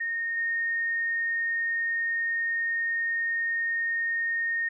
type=tone with level steps; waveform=sine; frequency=1845 Hz; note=A#6; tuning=18 cents flat; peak=-27 / -25 dBFS; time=0-4.69 s; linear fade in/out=10 ms; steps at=0.37 s; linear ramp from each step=2 ms; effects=none